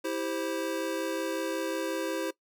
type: chord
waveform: square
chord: C major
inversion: first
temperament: just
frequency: 327 / 392.4 / 523.3 Hz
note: E4 / G4 / C5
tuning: -14 / +2 / 0 cents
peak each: -34 / -37 / -35 dBFS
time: 0.04-2.31 s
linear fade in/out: 10 ms
effects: noise-tail reverb RT60 0.1 s tail -19 dB re dry